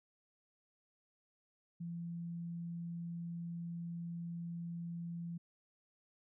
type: tone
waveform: sine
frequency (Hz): 170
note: F3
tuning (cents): -46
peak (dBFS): -40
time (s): 1.8-5.38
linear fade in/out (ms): 10
effects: none